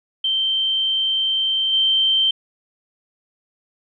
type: tone with level steps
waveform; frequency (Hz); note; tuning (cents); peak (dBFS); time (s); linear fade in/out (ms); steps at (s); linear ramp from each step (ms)
sine; 3125; G7; -6; -17 / -14; 0.24-2.31; 5; 1.72; 20
effects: none